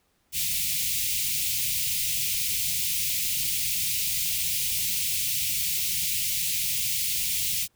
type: band-stop noise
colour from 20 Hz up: white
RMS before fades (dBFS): -27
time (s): 0.32-7.68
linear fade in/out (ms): 50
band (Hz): 180 to 2200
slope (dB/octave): 48
effects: pink hiss -69 dBFS RMS until 7.75 s